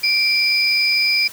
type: tone pair together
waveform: sine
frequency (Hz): 2349 / 4962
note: D7 / D#8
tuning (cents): 0 / -6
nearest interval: octave + minor second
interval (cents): 1294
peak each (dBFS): -17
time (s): 0.03-1.28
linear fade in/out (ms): 10
effects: white hiss -37 dBFS RMS until 1.32 s

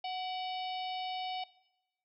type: harmonic tone with a mistuned harmonic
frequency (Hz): 740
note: F#5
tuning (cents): 0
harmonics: 1 / 3 / 4 / 5 / 6 / 7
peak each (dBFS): -36 / -47 / -44 / -48 / -50 / -54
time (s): 0.04-1.44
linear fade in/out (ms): 5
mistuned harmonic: 3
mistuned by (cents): +59
effects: noise-tail reverb RT60 1.0 s tail -20 dB re dry

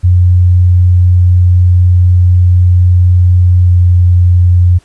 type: tone with pitch glide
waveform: sine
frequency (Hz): 89.6 to 88.88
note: F2 to F2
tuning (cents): +45 to +31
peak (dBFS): -3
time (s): 0.03-4.79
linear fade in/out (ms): 20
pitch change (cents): -14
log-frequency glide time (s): 3.62-3.73
effects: pink hiss -48 dBFS RMS until 4.84 s + resampled to 24000 Hz

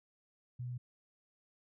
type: tone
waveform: sine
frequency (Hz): 123.47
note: B2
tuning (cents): 0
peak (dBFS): -38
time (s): 0.59-0.78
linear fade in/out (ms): 10
effects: none

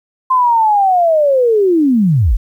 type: linear sweep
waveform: sine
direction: down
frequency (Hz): 1045 to 32.7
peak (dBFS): -8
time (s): 0.3-2.37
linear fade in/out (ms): 10
effects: 8-bit

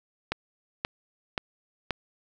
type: click train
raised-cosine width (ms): 0.3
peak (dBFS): -11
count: 4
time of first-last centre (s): 0.32-1.907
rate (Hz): 1.89
effects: none

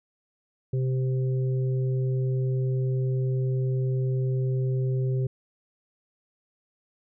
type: harmonic tone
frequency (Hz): 130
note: C3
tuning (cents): -11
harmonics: 1 / 3 / 4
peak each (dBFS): -23 / -33 / -42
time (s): 0.73-5.27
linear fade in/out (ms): 5
effects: none

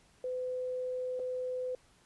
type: tone with dropouts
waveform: sine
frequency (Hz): 506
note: B4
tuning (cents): +42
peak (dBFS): -33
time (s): 0.24-1.75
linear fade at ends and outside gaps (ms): 2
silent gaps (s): 1.194-1.198
effects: pink hiss -65 dBFS RMS until 2.05 s + resampled to 24000 Hz

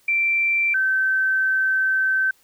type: tone pair in turn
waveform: sine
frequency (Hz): 2349 / 1542.6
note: D7 / G6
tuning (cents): 0 / -28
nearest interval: perfect fifth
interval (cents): 728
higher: first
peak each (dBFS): -17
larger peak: neither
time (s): 0.08-0.74 / 0.74-2.31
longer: second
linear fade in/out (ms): 5
effects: white hiss -59 dBFS RMS until 2.43 s

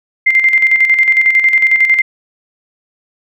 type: tone with tremolo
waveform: sine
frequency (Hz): 2093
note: C7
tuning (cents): 0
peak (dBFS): -5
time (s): 0.26-2.02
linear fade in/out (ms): 10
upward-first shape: square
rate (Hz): 11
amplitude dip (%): 55
effects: none

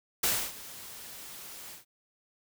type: noise with ADSR envelope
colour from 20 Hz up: white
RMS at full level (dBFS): -26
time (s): 0.23-1.85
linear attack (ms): 8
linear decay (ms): 280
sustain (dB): -19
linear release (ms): 130
effects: none

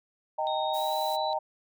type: chord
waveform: sine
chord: Eb major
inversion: none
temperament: equal with one note detuned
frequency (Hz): 622.3 / 784 / 915.3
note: Eb5 / G5 / Bb5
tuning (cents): 0 / 0 / -32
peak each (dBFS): -31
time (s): 0.38-1.39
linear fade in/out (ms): 10
type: tone with pitch glide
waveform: sine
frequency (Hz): 3729 to 3951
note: A#7 to B7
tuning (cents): 0 to 0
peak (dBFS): -36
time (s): 0.47-1.33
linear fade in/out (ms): 0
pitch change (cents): +100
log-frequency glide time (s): 0.68-0.95
type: noise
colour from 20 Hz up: blue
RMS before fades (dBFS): -43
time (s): 0.73-1.17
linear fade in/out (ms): 20
effects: none

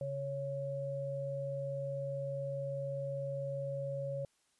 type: tone pair together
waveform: sine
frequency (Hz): 138.59 / 554.4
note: C#3 / C#5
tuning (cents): 0 / 0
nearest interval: 2 octaves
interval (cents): 2400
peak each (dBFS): -40 / -37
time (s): 0.01-4.25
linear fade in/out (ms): 2
effects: white hiss -74 dBFS RMS until 4.59 s + resampled to 24000 Hz

